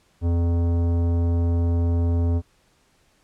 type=tone with tanh clipping; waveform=sine; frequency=85.2 Hz; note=F2; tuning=42 cents flat; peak=-20 dBFS; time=0.21-2.42 s; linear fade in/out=50 ms; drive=15 dB; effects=pink hiss -62 dBFS RMS until 3.23 s + low-pass 10000 Hz 12 dB/octave